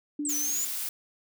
sine tone with exponential decay, 293.7 Hz, D4, in tune, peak -27 dBFS, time 0.19-0.79 s, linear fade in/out 5 ms, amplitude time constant 130 ms
sine exponential two-way sweep, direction down then up, 8372 to 5920 to 7090 Hz, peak -28 dBFS, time 0.25-0.65 s, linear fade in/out 2 ms, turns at 0.35 s
blue noise, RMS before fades -33 dBFS, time 0.29-0.89 s, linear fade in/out 2 ms
effects none

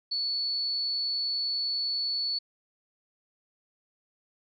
sine tone, 4435 Hz, C#8, in tune, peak -27 dBFS, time 0.11-2.39 s, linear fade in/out 10 ms, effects none

